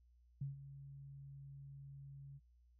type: tone with ADSR envelope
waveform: sine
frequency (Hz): 138.59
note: C#3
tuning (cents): 0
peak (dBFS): -38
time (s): 0.41-2.4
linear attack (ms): 6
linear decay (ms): 140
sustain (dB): -13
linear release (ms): 36
effects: added 60 Hz sine -66 dBFS peak until 2.79 s